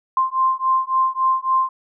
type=beating tone pair; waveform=sine; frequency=1046.5 / 1050.1 Hz; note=C6 / C6; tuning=0 / +6 cents; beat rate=3.6 Hz; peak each=-19 dBFS; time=0.17-1.69 s; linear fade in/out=2 ms; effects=none